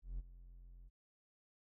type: tone with ADSR envelope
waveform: triangle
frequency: 43.65 Hz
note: F1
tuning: in tune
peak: -36 dBFS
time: 0.02-0.9 s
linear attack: 170 ms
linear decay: 25 ms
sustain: -16 dB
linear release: 29 ms
effects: none